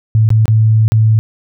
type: tone with dropouts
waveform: sine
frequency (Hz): 110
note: A2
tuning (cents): 0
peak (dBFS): -6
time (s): 0.15-1.19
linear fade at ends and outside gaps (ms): 0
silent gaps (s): 0.29-0.304 / 0.456-0.48 / 0.88-0.92
effects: none